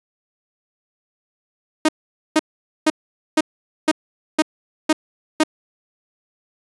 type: tone bursts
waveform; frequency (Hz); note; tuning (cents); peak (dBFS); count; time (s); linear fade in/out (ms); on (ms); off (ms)
sawtooth; 311.1; D#4; 0; -8; 8; 1.85-5.436; 5; 37; 470
effects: resampled to 24000 Hz